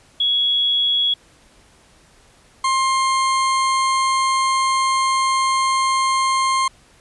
sine / 40% pulse tone pair in turn, 3347 / 1059.7 Hz, G#7 / C6, +13 / +22 cents, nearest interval octave + minor sixth, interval 1991 cents, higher first, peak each -15 dBFS, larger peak neither, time 0.2-1.14 / 2.64-6.68 s, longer second, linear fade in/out 5 ms, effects pink hiss -52 dBFS RMS until 7 s + resampled to 24000 Hz

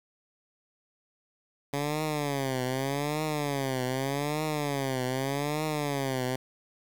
10% pulse tone with vibrato, 140.3 Hz, C#3, 21 cents sharp, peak -20 dBFS, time 1.73-6.36 s, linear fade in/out 5 ms, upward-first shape triangle, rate 0.83 Hz, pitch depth 190 cents each way, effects 9-bit

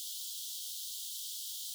pink high-pass noise, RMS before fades -42 dBFS, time 0-1.74 s, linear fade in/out 0 ms, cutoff 3100 Hz, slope 96 dB/octave, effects none

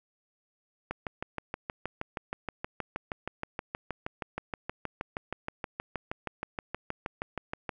click train, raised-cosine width 0.5 ms, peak -18 dBFS, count 44, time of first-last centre 0.91-7.692 s, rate 6.34 Hz, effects none

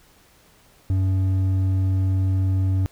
sine tone with hard clipping, 94.7 Hz, F#2, 41 cents sharp, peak -19 dBFS, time 0.9-2.86 s, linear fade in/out 0 ms, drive 5 dB, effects pink hiss -55 dBFS RMS until 2.91 s

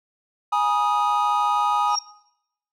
triangle chord, G# minor, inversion none, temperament equal with one note detuned, 830.6 / 963 / 1244.5 Hz, G#5 / B5 / D#6, 0 / -44 / 0 cents, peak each -20 / -22 / -20 dBFS, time 0.52-1.96 s, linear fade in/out 10 ms
sine tone with exponential growth, 5588 Hz, F8, in tune, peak -18 dBFS, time 1.87-1.99 s, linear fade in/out 5 ms, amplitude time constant 26 ms
effects noise-tail reverb RT60 0.8 s tail -20 dB re dry + tanh soft clip ceiling -7 dBFS

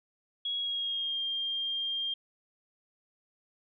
sine tone with pitch glide, 3322 to 3203 Hz, G#7 to G7, 0 to +37 cents, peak -30 dBFS, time 0.45-2.14 s, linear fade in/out 5 ms, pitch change -63 cents, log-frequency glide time 0.57-1.21 s, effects none

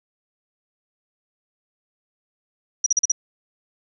sine tone bursts, 5800 Hz, F#8, 35 cents flat, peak -14 dBFS, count 5, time 2.84-3.119 s, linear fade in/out 5 ms, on 23 ms, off 41 ms, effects none

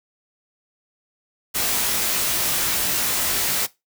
white noise with comb filter, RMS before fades -22 dBFS, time 1.54-3.67 s, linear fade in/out 20 ms, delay 19 ms, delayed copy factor -0.95, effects noise-tail reverb RT60 0.2 s tail -19 dB re dry

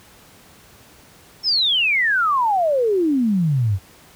sine exponential sweep, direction down, 5450 to 90.4 Hz, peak -15 dBFS, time 1.43-3.79 s, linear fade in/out 50 ms, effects pink hiss -48 dBFS RMS until 4.15 s + high-pass 60 Hz 12 dB/octave

